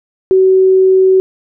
sine tone, 377.6 Hz, F#4, 35 cents sharp, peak -5 dBFS, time 0.31-1.2 s, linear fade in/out 0 ms, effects none

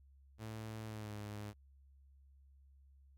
sawtooth tone with pitch glide, 110 to 104.43 Hz, A2 to G#2, 0 to +10 cents, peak -40 dBFS, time 0.38-1.54 s, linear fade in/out 50 ms, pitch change -90 cents, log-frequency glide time 0.86-1.15 s, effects added 68 Hz sine -61 dBFS peak until 3.17 s

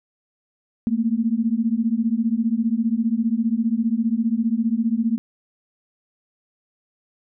sine beating tone pair, 220.4 / 235.4 Hz, A3 / A#3, +3 / +17 cents, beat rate 15 Hz, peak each -21 dBFS, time 0.87-5.18 s, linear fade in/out 0 ms, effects none

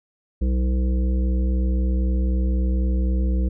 harmonic tone with a mistuned harmonic, 63.9 Hz, C2, 40 cents flat, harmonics 1 / 3 / 5 / 7 / 8, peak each -18 / -28 / -33 / -40 / -39 dBFS, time 0.41-3.49 s, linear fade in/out 10 ms, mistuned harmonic 1, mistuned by -71 cents, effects none

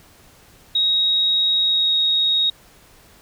sine tone with pitch glide, 3785 to 3761 Hz, A#7 to A#7, +26 to +15 cents, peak -15 dBFS, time 0.75-2.5 s, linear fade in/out 5 ms, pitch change -11 cents, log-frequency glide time 1.57-1.95 s, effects pink hiss -50 dBFS RMS until 3.21 s

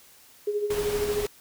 sine tone with tremolo, 414.8 Hz, G#4, 2 cents flat, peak -22 dBFS, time 0.47-1.26 s, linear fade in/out 5 ms, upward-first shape sine, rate 13 Hz, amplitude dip 60%
pink noise, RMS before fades -34 dBFS, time 0.7-1.27 s, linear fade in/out 5 ms
effects white hiss -54 dBFS RMS until 1.4 s

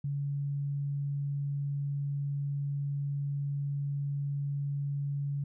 sine tone, 141.7 Hz, C#3, 38 cents sharp, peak -30 dBFS, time 0.04-5.44 s, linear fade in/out 5 ms, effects none

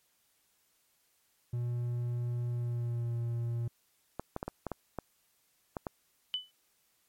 triangle tone with pitch glide, 120.6 to 117.78 Hz, B2 to A#2, -41 to +18 cents, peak -29 dBFS, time 1.53-3.68 s, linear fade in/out 5 ms, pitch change -41 cents, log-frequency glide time 2.5-3.14 s
clicks, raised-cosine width 1 ms, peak -21 dBFS, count 9, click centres 4.196 / 4.364 / 4.429 / 4.48 / 4.667 / 4.717 / 4.987 / 5.768 / 5.868 s
sine tone with exponential decay, 3000 Hz, F#7, 23 cents sharp, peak -27 dBFS, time 6.34-6.51 s, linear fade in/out 0 ms, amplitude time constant 35 ms
effects white hiss -72 dBFS RMS until 7.08 s + MP3 64 kbps

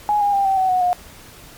sine tone with pitch steps, 835 / 814 / 793.6 / 773.7 / 754.3 / 735.4 / 716.9 Hz, G#5 / G#5 / G5 / G5 / F#5 / F#5 / F5, +9 / -35 / +21 / -23 / +33 / -11 / +45 cents, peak -14 dBFS, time 0.09-0.93 s, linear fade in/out 0 ms, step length 120 ms, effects pink hiss -42 dBFS RMS until 1.57 s + MP3 96 kbps

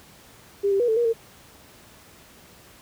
sine tone with pitch steps, 400.7 / 392.8 / 482.5 / 442.1 / 474.7 / 455.6 Hz, G4 / G4 / B4 / A4 / A#4 / A#4, +38 / +4 / -40 / +8 / +31 / -40 cents, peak -18 dBFS, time 0.63-1.134 s, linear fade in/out 20 ms, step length 84 ms, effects pink hiss -50 dBFS RMS until 2.81 s + high-pass 60 Hz 12 dB/octave

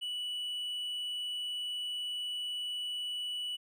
triangle tone, 2954 Hz, F#7, 3 cents flat, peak -33 dBFS, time 0.01-3.57 s, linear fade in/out 20 ms, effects none

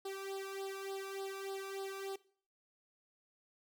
sawtooth tone with flanger, 389.4 Hz, G4, 12 cents flat, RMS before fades -43 dBFS, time 0.05-2.16 s, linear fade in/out 5 ms, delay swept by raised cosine 0.22 to 0.83 ms, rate 3.4 Hz, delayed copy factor +0.9, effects noise-tail reverb RT60 0.5 s tail -20 dB re dry

